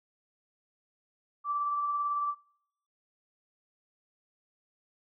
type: tone with tremolo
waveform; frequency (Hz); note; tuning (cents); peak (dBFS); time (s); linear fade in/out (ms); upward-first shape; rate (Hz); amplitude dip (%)
sine; 1165; D6; -14; -27; 1.44-2.35; 50; sine; 18; 30
effects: noise-tail reverb RT60 0.8 s tail -24 dB re dry